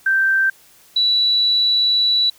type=tone pair in turn; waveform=sine; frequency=1564 / 3941 Hz; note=G6 / B7; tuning=-4 / -4 cents; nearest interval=octave + major third; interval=1600 cents; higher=second; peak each=-13 dBFS; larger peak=neither; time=0.06-0.5 / 0.96-2.3 s; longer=second; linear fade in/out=5 ms; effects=white hiss -50 dBFS RMS until 2.38 s